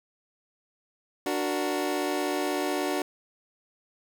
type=chord; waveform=25% pulse; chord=D augmented; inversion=none; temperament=equal; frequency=293.7 / 370 / 466.2 Hz; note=D4 / F#4 / A#4; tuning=0 / 0 / 0 cents; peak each=-26 / -26 / -32 dBFS; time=1.26-3.02 s; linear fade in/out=2 ms; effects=none